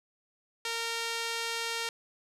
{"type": "tone with band-pass filter", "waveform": "sawtooth", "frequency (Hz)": 460.8, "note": "A#4", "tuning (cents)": -20, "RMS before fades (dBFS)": -34, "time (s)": [0.65, 1.89], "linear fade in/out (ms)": 2, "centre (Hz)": 4100, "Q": 0.72, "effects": ["resampled to 32000 Hz", "10-bit"]}